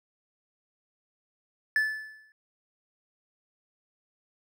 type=tone with exponential decay; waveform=triangle; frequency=1741 Hz; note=A6; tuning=19 cents flat; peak=-18 dBFS; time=1.76-2.32 s; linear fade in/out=1 ms; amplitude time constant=120 ms; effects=none